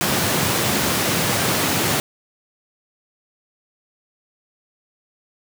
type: high-pass noise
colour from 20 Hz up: pink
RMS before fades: -20 dBFS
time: 0.01-2 s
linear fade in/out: 0 ms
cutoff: 100 Hz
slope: 24 dB/octave
effects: none